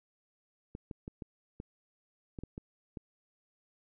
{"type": "clicks", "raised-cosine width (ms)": 3, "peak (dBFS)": -28, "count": 9, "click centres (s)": [0.751, 0.912, 1.079, 1.222, 1.601, 2.388, 2.436, 2.579, 2.972], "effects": []}